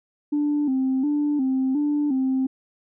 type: tone with vibrato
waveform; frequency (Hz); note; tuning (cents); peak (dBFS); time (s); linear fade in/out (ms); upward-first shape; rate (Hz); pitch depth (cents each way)
sine; 278; C#4; +5; -18; 0.32-2.47; 10; square; 1.4; 97
effects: tanh soft clip ceiling -16 dBFS